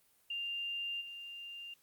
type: tone with level steps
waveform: sine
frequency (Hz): 2794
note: F7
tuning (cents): 0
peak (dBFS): -36 / -44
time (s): 0.3-1.74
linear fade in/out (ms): 5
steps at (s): 1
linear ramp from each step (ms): 20
effects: white hiss -70 dBFS RMS until 1.82 s + Opus 32 kbps